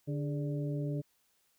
harmonic tone with a mistuned harmonic, 146.1 Hz, D3, 9 cents flat, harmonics 1 / 2 / 3 / 4, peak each -33 / -39 / -43 / -45 dBFS, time 0.07-1.02 s, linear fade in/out 20 ms, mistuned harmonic 3, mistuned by -93 cents, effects white hiss -73 dBFS RMS until 1.58 s

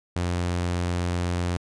sawtooth tone, 88 Hz, F2, 14 cents sharp, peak -20 dBFS, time 0.16-1.57 s, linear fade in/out 0 ms, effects resampled to 22050 Hz

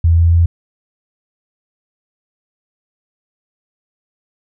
sine tone with pitch steps, 83.4 / 84.08 / 84.76 Hz, E2 / E2 / E2, +21 / +35 / +49 cents, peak -7 dBFS, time 0.04-0.46 s, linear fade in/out 5 ms, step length 140 ms, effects none

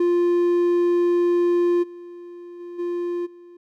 triangle tone with level steps, 349.2 Hz, F4, in tune, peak -14 / -34 / -31 / -21 / -40 dBFS, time 0-3.57 s, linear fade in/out 5 ms, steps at 1.82 / 2.59 / 2.78 / 3.25 s, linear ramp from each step 20 ms, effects none

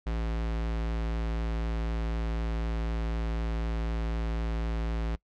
square tone, 56 Hz, A1, 31 cents sharp, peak -29 dBFS, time 0.06-5.16 s, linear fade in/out 10 ms, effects noise-tail reverb RT60 0.1 s tail -23 dB re dry + low-pass 4000 Hz 12 dB/octave

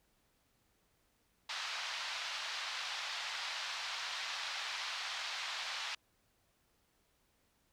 white band-pass noise, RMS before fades -41 dBFS, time 1.49-5.95 s, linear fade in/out 5 ms, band 780 to 4700 Hz, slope 24 dB/octave, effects pink hiss -75 dBFS RMS until 7.72 s

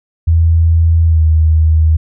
sine tone with pitch glide, 82.41 to 79.24 Hz, E2 to D#2, 0 to +32 cents, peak -6 dBFS, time 0.27-1.97 s, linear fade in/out 10 ms, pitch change -68 cents, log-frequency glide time 1.06-1.22 s, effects none

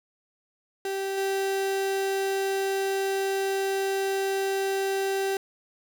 35% pulse tone with level steps, 389.1 Hz, G4, 13 cents flat, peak -26 / -23 dBFS, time 0.85-5.37 s, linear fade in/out 2 ms, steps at 1.17 s, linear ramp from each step 10 ms, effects none

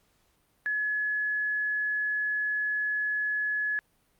sine tone, 1700 Hz, G#6, 40 cents sharp, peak -26 dBFS, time 0.66-3.79 s, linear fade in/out 0 ms, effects pink hiss -69 dBFS RMS until 4.19 s + Opus 48 kbps

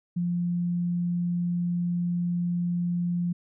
sine tone, 174.61 Hz, F3, in tune, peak -24 dBFS, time 0.16-3.33 s, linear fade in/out 10 ms, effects none

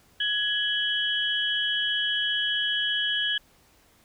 sine tone cluster, 1673 / 3004 / 3281 Hz, G#6 / F#7 / G#7, +12 / +26 / -22 cents, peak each -28 dBFS, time 0.2-3.38 s, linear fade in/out 5 ms, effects pink hiss -60 dBFS RMS until 4.04 s

